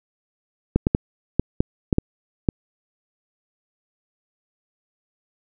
clicks, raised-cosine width 3 ms, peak -3 dBFS, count 8, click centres 0.76 / 0.869 / 0.949 / 1.396 / 1.605 / 1.928 / 1.984 / 2.488 s, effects none

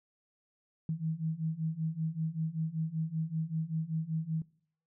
sine beating tone pair, 157.4 / 162.6 Hz, D#3 / E3, +20 / -23 cents, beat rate 5.2 Hz, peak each -35 / -34 dBFS, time 0.89-4.42 s, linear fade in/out 2 ms, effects noise-tail reverb RT60 0.6 s tail -21 dB re dry

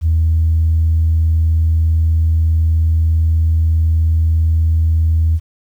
sine tone, 80.8 Hz, E2, 34 cents flat, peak -9 dBFS, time 0.01-5.4 s, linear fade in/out 50 ms, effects tanh soft clip ceiling -6 dBFS + 8-bit

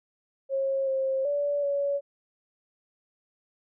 sine tone with pitch steps, 541 / 533 / 576 / 565 Hz, C#5 / C5 / D5 / C#5, -42 / +32 / -34 / +33 cents, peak -24 dBFS, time 0.49-2.01 s, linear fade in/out 50 ms, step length 380 ms, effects none

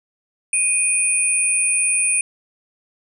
sine tone pair together, 2479 / 9359 Hz, D#7 / D9, -7 / -7 cents, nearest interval octave + major seventh, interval 2300 cents, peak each -20 / -17 dBFS, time 0.53-2.21 s, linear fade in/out 2 ms, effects none

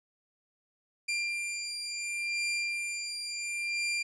sawtooth beating tone pair, 2383 / 2383.71 Hz, D7 / D7, +25 / +25 cents, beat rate 0.71 Hz, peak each -30 / -33 dBFS, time 1.08-4.03 s, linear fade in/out 10 ms, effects resampled to 22050 Hz

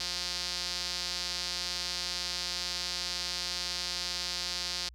sawtooth tone with band-pass filter, 177.9 Hz, F3, 32 cents sharp, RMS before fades -35 dBFS, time 0-4.89 s, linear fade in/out 5 ms, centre 4700 Hz, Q 3.4, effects added 60 Hz sine -50 dBFS peak until 4.94 s

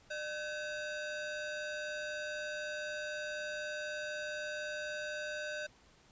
40% pulse ring-modulated tone, 1064 Hz, C6, 29 cents sharp, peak -34 dBFS, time 0.1-5.67 s, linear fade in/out 10 ms, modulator 462 Hz, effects pink hiss -64 dBFS RMS until 6.11 s + resampled to 16000 Hz

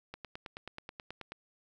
click train, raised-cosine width 0.3 ms, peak -26 dBFS, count 12, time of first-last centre 0.14-1.32 s, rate 9.32 Hz, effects 11-bit

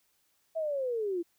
sine linear sweep, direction down, 659.3 to 329.6 Hz, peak -29 dBFS, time 0.55-1.23 s, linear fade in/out 20 ms, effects white hiss -72 dBFS RMS until 1.38 s

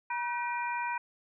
harmonic tone with a mistuned harmonic, 480 Hz, B4, 49 cents flat, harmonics 2 / 3 / 4 / 5, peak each -32 / -39 / -44 / -38 dBFS, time 0.1-0.98 s, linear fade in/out 5 ms, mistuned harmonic 3, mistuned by +99 cents, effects none

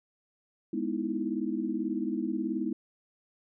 sine chord, E major seventh, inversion first, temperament equal, 207.7 / 246.9 / 311.1 / 329.6 Hz, G#3 / B3 / D#4 / E4, 0 / 0 / 0 / 0 cents, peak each -35 / -34 / -34 / -34 dBFS, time 0.73-2.73 s, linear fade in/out 5 ms, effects none

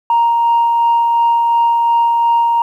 sine tone with tremolo, 934 Hz, A#5, 3 cents sharp, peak -7 dBFS, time 0.1-2.62 s, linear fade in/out 2 ms, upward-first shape sine, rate 2.8 Hz, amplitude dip 25%, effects tanh soft clip ceiling -6 dBFS + 8-bit

